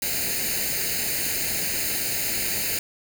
white noise with comb filter, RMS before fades -26 dBFS, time 0.02-2.79 s, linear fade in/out 2 ms, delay 0.44 ms, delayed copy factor +0.8, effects none

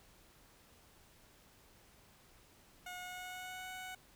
15% pulse tone with pitch glide, 724 to 742.2 Hz, F#5 to F#5, -38 to +5 cents, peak -38 dBFS, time 2.86-3.95 s, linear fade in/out 5 ms, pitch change +43 cents, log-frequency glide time 2.99-3.71 s, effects pink hiss -64 dBFS RMS until 4.15 s

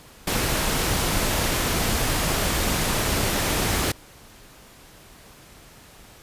pink noise, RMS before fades -23 dBFS, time 0.27-3.92 s, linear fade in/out 5 ms, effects pink hiss -48 dBFS RMS until 6.22 s + resampled to 32000 Hz

